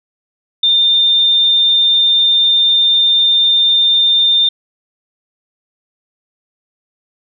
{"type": "tone", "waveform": "sine", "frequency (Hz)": 3608, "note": "A7", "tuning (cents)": 43, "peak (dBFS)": -8, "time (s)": [0.63, 4.49], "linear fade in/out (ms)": 5, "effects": []}